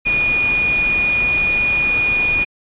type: tone in noise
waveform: sine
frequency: 2451 Hz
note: D#7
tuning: 27 cents flat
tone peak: -14 dBFS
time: 0.05-2.45 s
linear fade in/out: 20 ms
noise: pink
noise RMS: -27 dBFS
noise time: 0.05-2.45 s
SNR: +10 dB
effects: resampled to 8000 Hz